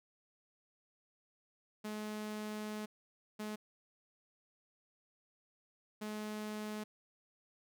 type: tone bursts at uneven times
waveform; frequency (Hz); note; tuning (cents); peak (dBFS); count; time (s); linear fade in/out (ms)
sawtooth; 212.7; G#3; +42; -36; 3; 1.84-2.86 / 3.39-3.56 / 6.01-6.84; 10
effects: none